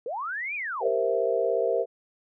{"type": "linear two-way sweep", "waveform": "sine", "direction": "up then down", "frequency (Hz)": [431.3, 2489, 431.3], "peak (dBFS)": -29, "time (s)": [0.06, 0.88], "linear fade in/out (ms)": 2, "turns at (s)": 0.55}
{"type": "chord", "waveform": "sine", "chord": "C dominant seventh", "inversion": "second", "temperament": "equal with one note detuned", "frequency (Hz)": [392, 466.2, 523.3, 661.9], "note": ["G4", "Bb4", "C5", "E5"], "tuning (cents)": [0, 0, 0, 7], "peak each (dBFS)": [-30, -26, -28, -28], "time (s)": [0.8, 1.86], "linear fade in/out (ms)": 50}
{"effects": []}